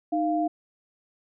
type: tone pair together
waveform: sine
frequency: 309.6 / 695 Hz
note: D#4 / F5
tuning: -9 / -9 cents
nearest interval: octave + major second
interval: 1400 cents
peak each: -25 dBFS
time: 0.12-0.48 s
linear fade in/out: 10 ms
effects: none